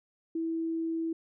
sine tone, 327.4 Hz, E4, 12 cents flat, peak -29 dBFS, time 0.35-1.13 s, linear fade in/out 5 ms, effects none

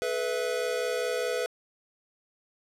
square chord, A suspended second, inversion none, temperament equal with one note detuned, 429 / 493.9 / 659.3 Hz, A4 / B4 / E5, -44 / 0 / 0 cents, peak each -34 / -30 / -35 dBFS, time 0.02-1.46 s, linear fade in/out 0 ms, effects low-pass 11000 Hz 12 dB/octave + 9-bit

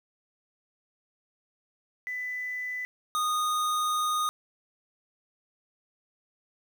sine / square tone pair in turn, 1997 / 1234.6 Hz, B6 / D#6, +19 / -14 cents, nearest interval minor sixth, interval 833 cents, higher first, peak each -31 / -26 dBFS, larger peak second, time 2.07-2.85 / 3.15-4.29 s, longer second, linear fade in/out 0 ms, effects 9-bit

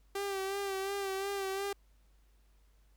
sawtooth tone with vibrato, 392 Hz, G4, in tune, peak -30 dBFS, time 0.15-1.73 s, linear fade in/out 5 ms, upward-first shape sine, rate 2.8 Hz, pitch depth 40 cents each way, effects added 50 Hz sine -62 dBFS peak until 2.96 s + pink hiss -74 dBFS RMS until 2.96 s

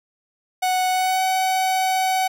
45% pulse tone with pitch glide, 740 to 752.5 Hz, F#5 to F#5, 0 to +29 cents, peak -18 dBFS, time 0.62-2.28 s, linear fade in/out 10 ms, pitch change +29 cents, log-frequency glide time 0.9-1.21 s, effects none

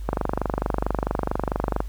click train, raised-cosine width 1 ms, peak -8 dBFS, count 43, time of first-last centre 0.09-1.804 s, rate 24.5 Hz, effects added 50 Hz sine -29 dBFS peak until 1.88 s + pink hiss -53 dBFS RMS until 1.88 s

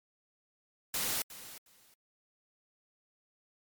white noise with echo, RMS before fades -33 dBFS, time 0.94-1.22 s, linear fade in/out 2 ms, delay 360 ms, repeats 2, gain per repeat -15 dB, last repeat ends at 1.94 s, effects MP3 96 kbps

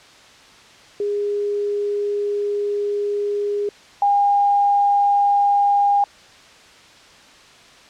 sine tone pair in turn, 410 / 809.2 Hz, G#4 / G#5, -22 / -45 cents, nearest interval octave, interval 1177 cents, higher second, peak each -19 / -13 dBFS, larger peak second, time 1-3.69 / 4.02-6.04 s, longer first, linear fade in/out 2 ms, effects white hiss -46 dBFS RMS until 7.89 s + low-pass 5000 Hz 12 dB/octave

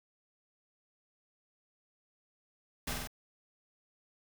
pink noise with echo, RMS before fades -36 dBFS, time 2.87-2.93 s, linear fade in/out 5 ms, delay 48 ms, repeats 3, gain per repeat -2 dB, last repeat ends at 3.074 s, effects none

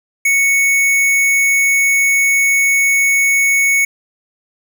square tone, 2217 Hz, C#7, in tune, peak -11 dBFS, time 0.25-3.85 s, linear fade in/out 5 ms, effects none

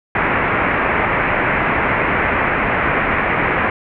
white low-pass noise, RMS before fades -17 dBFS, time 0.15-3.7 s, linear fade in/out 2 ms, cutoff 2300 Hz, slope 48 dB/octave, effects none

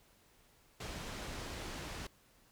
pink low-pass noise, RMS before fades -44 dBFS, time 0.8-2.07 s, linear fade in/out 5 ms, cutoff 7000 Hz, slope 12 dB/octave, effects pink hiss -67 dBFS RMS until 2.51 s

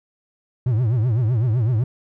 triangle tone with vibrato, 116.9 Hz, A#2, 5 cents sharp, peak -14 dBFS, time 0.66-1.84 s, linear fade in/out 5 ms, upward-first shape triangle, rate 7.9 Hz, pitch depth 230 cents each way, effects none

